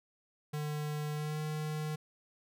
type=tone with pitch glide; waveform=square; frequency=150 to 153.24 Hz; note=D3 to D#3; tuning=+37 to -26 cents; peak=-35 dBFS; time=0.53-1.96 s; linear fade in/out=10 ms; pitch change=+37 cents; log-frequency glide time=1.14-1.39 s; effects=none